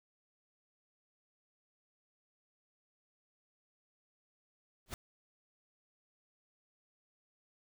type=noise with exponential growth; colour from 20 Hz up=pink; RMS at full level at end=-36 dBFS; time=4.86-4.94 s; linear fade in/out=1 ms; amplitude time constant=16 ms; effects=none